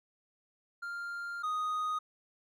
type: tone pair in turn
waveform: triangle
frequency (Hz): 1396.9 / 1244.5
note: F6 / D#6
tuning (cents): 0 / 0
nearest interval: major second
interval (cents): 200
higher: first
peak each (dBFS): -35 / -29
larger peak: second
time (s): 0.82-1.43 / 1.43-1.99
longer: first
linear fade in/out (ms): 10
effects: none